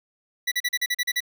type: tone bursts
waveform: 25% pulse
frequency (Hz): 1962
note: B6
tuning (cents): -12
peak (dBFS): -18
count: 9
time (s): 0.47-1.205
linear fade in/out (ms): 10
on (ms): 47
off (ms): 39
effects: none